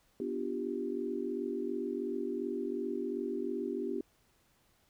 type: chord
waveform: sine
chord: G dominant seventh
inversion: first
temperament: equal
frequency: 246.9 / 293.7 / 349.2 / 392 Hz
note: B3 / D4 / F4 / G4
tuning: 0 / 0 / 0 / 0 cents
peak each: -39 / -40 / -39 / -37 dBFS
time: 0.2-4.01 s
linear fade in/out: 2 ms
effects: pink hiss -70 dBFS RMS until 4.89 s